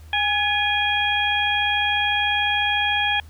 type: harmonic tone with a mistuned harmonic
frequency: 820 Hz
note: G#5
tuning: 22 cents flat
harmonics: 1 / 2 / 3 / 4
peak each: -24 / -24 / -24 / -24 dBFS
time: 0.13-3.2 s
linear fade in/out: 2 ms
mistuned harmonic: 2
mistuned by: +56 cents
effects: added 78 Hz sine -40 dBFS peak until 3.29 s + pink hiss -54 dBFS RMS until 3.29 s